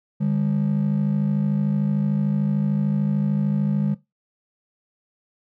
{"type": "ring-modulated tone", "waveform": "triangle", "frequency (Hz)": 174.61, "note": "F3", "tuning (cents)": 0, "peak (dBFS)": -13, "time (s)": [0.2, 3.95], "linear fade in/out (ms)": 20, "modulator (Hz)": 26.7, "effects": ["noise-tail reverb RT60 0.2 s tail -19 dB re dry", "tanh soft clip ceiling -11 dBFS"]}